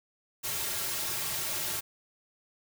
white noise with comb filter, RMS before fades -33 dBFS, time 0.43-1.81 s, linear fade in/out 20 ms, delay 4 ms, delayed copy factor -0.85, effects none

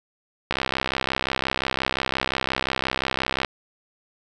click train, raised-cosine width 0.3 ms, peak -6 dBFS, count 194, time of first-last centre 0.51-3.448 s, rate 65.7 Hz, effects none

